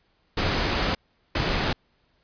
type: noise bursts at uneven times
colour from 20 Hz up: pink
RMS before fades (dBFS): -24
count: 2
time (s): 0.37-0.95 / 1.35-1.73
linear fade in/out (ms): 5
effects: pink hiss -67 dBFS RMS until 2.23 s + resampled to 11025 Hz